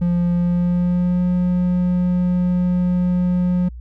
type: tone with pitch glide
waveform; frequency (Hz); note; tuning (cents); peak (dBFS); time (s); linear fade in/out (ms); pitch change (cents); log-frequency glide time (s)
triangle; 174.61 to 179.31; F3 to F3; 0 to +46; -13; 0.01-3.69; 10; +46; 0.35-1.25
effects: added 60 Hz sine -31 dBFS peak until 3.8 s